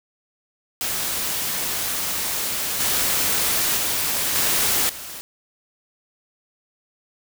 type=noise with level steps; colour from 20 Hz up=white; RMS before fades=-25 / -21 / -23 / -20 / -35 dBFS; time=0.81-5.21 s; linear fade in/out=0 ms; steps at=2.8 / 3.77 / 4.35 / 4.89 s; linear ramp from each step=5 ms; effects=none